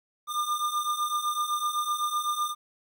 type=beating tone pair; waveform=square; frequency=1200 / 1207.9 Hz; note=D6 / D6; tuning=+37 / +48 cents; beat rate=7.9 Hz; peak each=-32 / -29 dBFS; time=0.27-2.55 s; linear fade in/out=50 ms; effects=11-bit